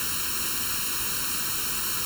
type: noise with comb filter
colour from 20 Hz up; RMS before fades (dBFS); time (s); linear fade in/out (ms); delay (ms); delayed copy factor
white; -28; 0-2.05; 0; 0.72; +0.9
effects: none